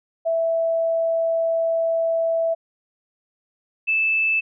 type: tone pair in turn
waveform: sine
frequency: 659.3 / 2630 Hz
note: E5 / E7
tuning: 0 / -5 cents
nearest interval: 2 octaves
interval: 2395 cents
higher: second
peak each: -18 / -17 dBFS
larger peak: second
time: 0.25-2.55 / 3.87-4.41 s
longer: first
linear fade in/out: 20 ms
effects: none